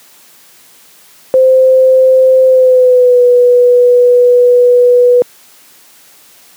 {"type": "tone with pitch glide", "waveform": "sine", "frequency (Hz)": [520, 490.8], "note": ["C5", "B4"], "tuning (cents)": [-11, -11], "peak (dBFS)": -3, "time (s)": [1.34, 5.22], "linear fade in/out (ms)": 0, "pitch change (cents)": -100, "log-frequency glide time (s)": [2.46, 3.22], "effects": ["white hiss -42 dBFS RMS until 6.56 s", "high-pass 150 Hz 12 dB/octave"]}